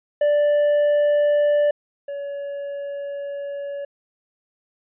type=tone pair in turn; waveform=triangle; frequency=587 / 565.9 Hz; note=D5 / C#5; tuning=-1 / +36 cents; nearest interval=minor second; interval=63 cents; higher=first; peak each=-13 / -25 dBFS; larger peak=first; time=0.21-1.71 / 2.08-3.85 s; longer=second; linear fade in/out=5 ms; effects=resampled to 8000 Hz